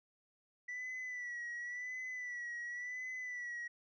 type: tone with vibrato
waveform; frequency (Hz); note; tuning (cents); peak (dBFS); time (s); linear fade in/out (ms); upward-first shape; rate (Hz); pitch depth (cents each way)
sine; 1963; B6; -11; -38; 0.68-3.68; 10; sine; 0.93; 52
effects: tanh soft clip ceiling -39 dBFS